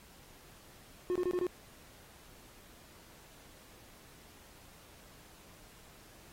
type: tone bursts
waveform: triangle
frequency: 360 Hz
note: F#4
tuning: 47 cents flat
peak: -27 dBFS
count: 5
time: 1.1-1.467 s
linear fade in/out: 0 ms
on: 55 ms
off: 23 ms
effects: pink hiss -58 dBFS RMS until 6.32 s + AAC 48 kbps